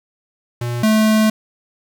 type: tone pair in turn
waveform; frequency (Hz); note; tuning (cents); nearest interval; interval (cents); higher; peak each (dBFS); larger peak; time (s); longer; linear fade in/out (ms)
square; 120 / 217.1; B2 / A3; -49 / -23; minor seventh; 1026; second; -21 / -12; second; 0.61-0.83 / 0.83-1.3; second; 5
effects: 7-bit